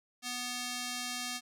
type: tone with band-pass filter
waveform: square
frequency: 246.9 Hz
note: B3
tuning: in tune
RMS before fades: -38 dBFS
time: 0.22-1.41 s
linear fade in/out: 50 ms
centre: 5600 Hz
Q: 0.78
effects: none